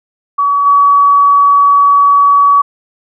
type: tone with level steps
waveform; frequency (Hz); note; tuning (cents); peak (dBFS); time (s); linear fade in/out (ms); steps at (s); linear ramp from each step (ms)
sine; 1135; C#6; +41; -8 / -4; 0.38-2.62; 10; 0.65; 20
effects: none